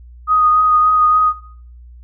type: tone with vibrato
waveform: sine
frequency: 1244.5 Hz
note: D#6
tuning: in tune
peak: -9 dBFS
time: 0.27-1.33 s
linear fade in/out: 50 ms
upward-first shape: sine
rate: 3.5 Hz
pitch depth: 13 cents each way
effects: noise-tail reverb RT60 0.5 s tail -17 dB re dry + added 60 Hz sine -36 dBFS peak until 2.03 s